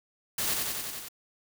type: noise with echo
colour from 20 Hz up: white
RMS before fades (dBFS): -30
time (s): 0.38-0.54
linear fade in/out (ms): 5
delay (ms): 91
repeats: 6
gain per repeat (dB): -2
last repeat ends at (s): 1.086
effects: none